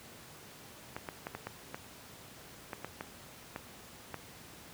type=clicks; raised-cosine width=0.5 ms; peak=-23 dBFS; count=11; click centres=0.965 / 1.088 / 1.269 / 1.35 / 1.47 / 1.745 / 2.732 / 2.846 / 3.009 / 3.561 / 4.143 s; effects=pink hiss -52 dBFS RMS until 4.73 s + high-pass 80 Hz 12 dB/octave